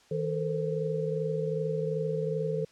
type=tone cluster; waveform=sine; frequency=158.9 / 441.9 / 464.5 / 515 Hz; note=D#3 / A4 / A#4 / C5; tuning=+37 / +7 / -6 / -28 cents; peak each=-32 / -31 / -39 / -35 dBFS; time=0.11-2.65 s; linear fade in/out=5 ms; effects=white hiss -60 dBFS RMS until 2.71 s + low-pass 6000 Hz 12 dB/octave